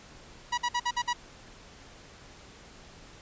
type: tone bursts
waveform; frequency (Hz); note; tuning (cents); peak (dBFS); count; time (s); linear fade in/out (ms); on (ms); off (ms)
sawtooth; 968; B5; -35; -22; 6; 0.52-1.133; 10; 58; 53
effects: pink hiss -51 dBFS RMS until 3.21 s + resampled to 16000 Hz